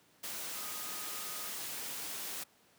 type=tone in noise; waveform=sine; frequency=1244.5 Hz; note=D#6; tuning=in tune; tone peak=-51 dBFS; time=0.55-1.49 s; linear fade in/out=10 ms; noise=white; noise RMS=-41 dBFS; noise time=0.23-2.44 s; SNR=-13 dB; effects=pink hiss -66 dBFS RMS until 2.78 s + high-pass 150 Hz 12 dB/octave